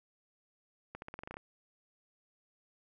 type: accelerating click train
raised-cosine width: 0.5 ms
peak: -28 dBFS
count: 10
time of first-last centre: 0.95-1.369 s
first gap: 71 ms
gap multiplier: 0.89
effects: none